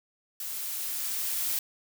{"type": "noise with level ramp", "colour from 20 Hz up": "blue", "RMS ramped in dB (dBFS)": [-36, -29], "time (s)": [0.4, 1.59], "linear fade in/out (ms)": 2, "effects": []}